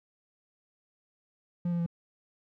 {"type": "tone with pitch steps", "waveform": "triangle", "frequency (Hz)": [174.4, 172, 169.63], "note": ["F3", "F3", "E3"], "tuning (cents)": [-2, -26, 50], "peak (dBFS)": -25, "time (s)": [1.65, 1.863], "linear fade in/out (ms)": 5, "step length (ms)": 71, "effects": []}